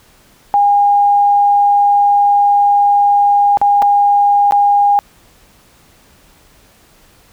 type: tone with dropouts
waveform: sine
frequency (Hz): 813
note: G#5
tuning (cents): -37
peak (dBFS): -7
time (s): 0.54-4.99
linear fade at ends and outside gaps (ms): 0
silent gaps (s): 3.572-3.615 / 3.82-3.824 / 4.51-4.522
effects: pink hiss -48 dBFS RMS until 7.32 s